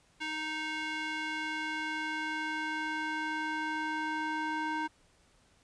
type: tone with band-pass filter sweep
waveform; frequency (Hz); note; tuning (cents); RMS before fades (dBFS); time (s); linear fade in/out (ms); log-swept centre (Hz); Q
square; 311.1; D#4; 0; -35; 0.2-4.88; 20; 2300 to 1200; 1.5
effects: pink hiss -66 dBFS RMS until 5.63 s + resampled to 22050 Hz